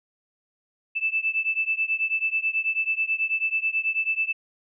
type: beating tone pair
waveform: sine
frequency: 2633 / 2642.2 Hz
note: E7 / E7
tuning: -3 / +3 cents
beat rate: 9.2 Hz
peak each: -25 / -26 dBFS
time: 0.95-4.33 s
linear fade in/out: 20 ms
effects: none